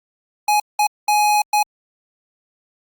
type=tone bursts at uneven times; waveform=square; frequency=837 Hz; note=G#5; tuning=13 cents sharp; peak=-14 dBFS; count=4; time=0.48-0.6 / 0.79-0.87 / 1.08-1.42 / 1.53-1.63 s; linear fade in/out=5 ms; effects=Opus 48 kbps